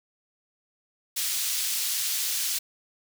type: high-pass noise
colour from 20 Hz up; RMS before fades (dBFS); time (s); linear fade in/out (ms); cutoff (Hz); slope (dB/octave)
pink; -28; 1.16-2.59; 10; 4000; 12
effects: none